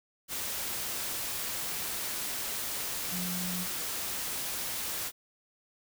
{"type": "tone in noise", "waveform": "sine", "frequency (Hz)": 180, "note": "F#3", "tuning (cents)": -47, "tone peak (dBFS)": -35, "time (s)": [3.1, 3.67], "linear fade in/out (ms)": 50, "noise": "white", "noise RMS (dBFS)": -35, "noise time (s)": [0.28, 5.12], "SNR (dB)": -3, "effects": []}